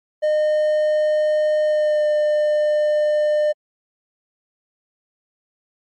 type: tone with pitch glide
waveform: triangle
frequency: 610 to 601.9 Hz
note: D#5 to D5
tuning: -34 to +42 cents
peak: -13 dBFS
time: 0.22-3.53 s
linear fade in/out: 20 ms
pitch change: -24 cents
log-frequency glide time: 1.64-2.07 s
effects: MP3 48 kbps